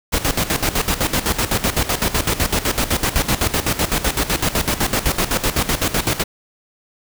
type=noise with tremolo; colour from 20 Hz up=pink; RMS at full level=-17 dBFS; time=0.12-6.24 s; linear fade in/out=20 ms; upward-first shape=square; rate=7.9 Hz; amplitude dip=75%; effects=none